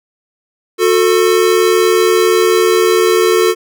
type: tone pair together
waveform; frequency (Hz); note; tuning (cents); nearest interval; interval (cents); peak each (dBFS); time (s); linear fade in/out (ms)
square; 363.7 / 443.9; F#4 / A4; -30 / +15; minor third; 345; -12; 0.78-3.55; 50
effects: none